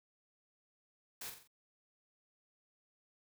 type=noise with echo; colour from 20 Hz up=white; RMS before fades=-45 dBFS; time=1.21-1.3 s; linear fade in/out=5 ms; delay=44 ms; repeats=4; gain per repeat=-6 dB; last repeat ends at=1.476 s; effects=none